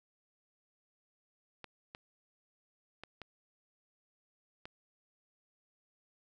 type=clicks; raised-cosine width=0.3 ms; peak=-29 dBFS; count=5; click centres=1.643 / 1.949 / 3.036 / 3.217 / 4.655 s; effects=none